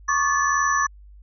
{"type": "tone cluster", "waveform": "sine", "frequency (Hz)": [1110, 1192, 1732, 5930], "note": ["C#6", "D6", "A6", "F#8"], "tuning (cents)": [2, 25, -28, 3], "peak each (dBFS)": [-21, -26, -23, -28], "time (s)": [0.08, 0.87], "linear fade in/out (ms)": 10, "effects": ["added 50 Hz sine -43 dBFS peak until 1.22 s"]}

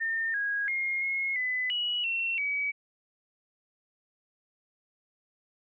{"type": "tone with pitch steps", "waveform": "sine", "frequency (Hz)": [1813, 1646, 2138, 2163, 2008, 2924, 2714, 2274], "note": ["A#6", "G#6", "C7", "C#7", "B6", "F#7", "E7", "C#7"], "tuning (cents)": [-49, -16, 37, -43, 28, -21, 50, 44], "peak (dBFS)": -27, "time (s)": [0, 2.72], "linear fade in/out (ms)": 20, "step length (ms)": 340, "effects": []}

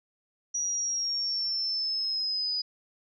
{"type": "exponential sweep", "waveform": "sine", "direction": "down", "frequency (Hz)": [5810, 4943], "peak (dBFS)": -27, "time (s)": [0.54, 2.62], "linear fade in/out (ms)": 10, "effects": []}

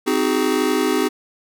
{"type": "chord", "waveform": "square", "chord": "Ab dominant seventh", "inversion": "first", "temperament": "just", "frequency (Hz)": [259.6, 311.5, 373.8, 415.3], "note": ["C4", "Eb4", "Gb4", "Ab4"], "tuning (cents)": [-13, 2, 18, 0], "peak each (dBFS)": -23, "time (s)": [0.06, 1.09], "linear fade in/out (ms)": 20, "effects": []}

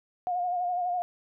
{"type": "tone with vibrato", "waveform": "sine", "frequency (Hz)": 715, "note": "F5", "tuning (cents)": 41, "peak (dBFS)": -26, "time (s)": [0.27, 1.02], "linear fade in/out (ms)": 0, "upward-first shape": "sine", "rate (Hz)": 12, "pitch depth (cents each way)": 40, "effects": []}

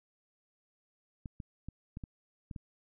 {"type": "clicks", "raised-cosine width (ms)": 5, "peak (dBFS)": -29, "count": 7, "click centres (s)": [1.258, 1.402, 1.686, 1.971, 2.038, 2.512, 2.562], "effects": []}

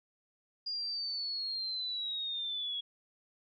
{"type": "linear sweep", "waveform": "sine", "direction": "down", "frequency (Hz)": [4845, 3322], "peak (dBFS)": -34, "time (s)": [0.66, 2.81], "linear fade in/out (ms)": 10, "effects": []}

